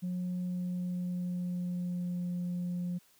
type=tone with pitch glide; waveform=sine; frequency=180 to 177.11 Hz; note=F#3 to F3; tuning=-47 to +25 cents; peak=-30 dBFS; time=0.02-2.99 s; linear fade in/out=20 ms; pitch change=-28 cents; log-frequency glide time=0.4-2.27 s; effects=tanh soft clip ceiling -30 dBFS + white hiss -65 dBFS RMS until 3.19 s